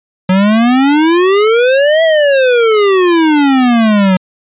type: exponential two-way sweep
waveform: square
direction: up then down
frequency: 182.4 to 660 to 182.4 Hz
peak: -7 dBFS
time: 0.29-4.17 s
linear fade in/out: 5 ms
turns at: 2.03 s
effects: resampled to 8000 Hz